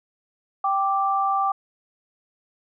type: tone pair together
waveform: sine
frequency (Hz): 783 / 1174.7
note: G5 / D6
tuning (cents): -2 / 0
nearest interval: perfect fifth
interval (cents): 702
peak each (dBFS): -22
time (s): 0.64-1.52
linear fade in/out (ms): 5
effects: none